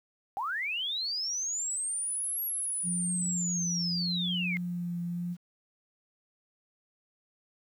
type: linear two-way sweep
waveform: sine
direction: up then down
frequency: 740 to 11540 to 2074 Hz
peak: -30 dBFS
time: 0.37-4.57 s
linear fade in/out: 0 ms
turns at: 2.43 s
type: tone with vibrato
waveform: sine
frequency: 175.9 Hz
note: F3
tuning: 13 cents sharp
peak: -31 dBFS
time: 2.83-5.37 s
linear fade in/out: 50 ms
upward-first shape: triangle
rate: 0.8 Hz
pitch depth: 32 cents each way
effects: 10-bit